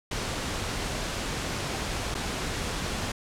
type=noise with dropouts; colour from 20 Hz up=pink; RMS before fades=-31 dBFS; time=0.11-3.12 s; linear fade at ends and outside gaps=5 ms; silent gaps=2.144-2.149 s; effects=low-pass 8000 Hz 12 dB/octave